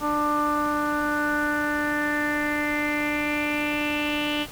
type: tone with low-pass filter sweep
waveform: sawtooth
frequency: 296.3 Hz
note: D4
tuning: 15 cents sharp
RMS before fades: -25 dBFS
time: 0-4.47 s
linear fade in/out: 50 ms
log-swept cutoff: 1100 to 3000 Hz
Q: 6.6
effects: pink hiss -41 dBFS RMS until 4.51 s